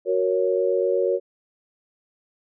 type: chord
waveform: sine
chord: F# major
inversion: none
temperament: equal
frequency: 370 / 466.2 / 554.4 Hz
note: F#4 / A#4 / C#5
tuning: 0 / 0 / 0 cents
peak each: -23 dBFS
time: 0.05-1.2 s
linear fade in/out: 50 ms
effects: none